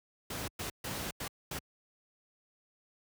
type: noise bursts at uneven times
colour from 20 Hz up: pink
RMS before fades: -38 dBFS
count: 5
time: 0.3-0.48 / 0.59-0.7 / 0.84-1.11 / 1.2-1.28 / 1.51-1.59 s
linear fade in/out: 5 ms
effects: high-pass 60 Hz 12 dB/octave